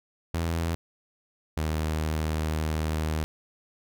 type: tone pair in turn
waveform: sawtooth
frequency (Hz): 83.1 / 78.15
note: E2 / D#2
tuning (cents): +15 / +8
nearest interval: minor second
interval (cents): 107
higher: first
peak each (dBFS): -22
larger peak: neither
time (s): 0.34-0.75 / 1.57-3.24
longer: second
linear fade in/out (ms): 0
effects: none